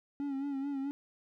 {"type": "tone with vibrato", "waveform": "triangle", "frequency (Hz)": 277.2, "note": "C#4", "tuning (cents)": 0, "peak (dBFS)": -31, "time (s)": [0.2, 0.91], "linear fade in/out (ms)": 0, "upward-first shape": "sine", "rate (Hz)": 4.6, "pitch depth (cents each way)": 56, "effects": []}